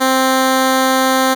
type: tone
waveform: 10% pulse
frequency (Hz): 262.2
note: C4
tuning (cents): +4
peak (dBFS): -3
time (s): 0-1.35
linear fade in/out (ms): 20
effects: none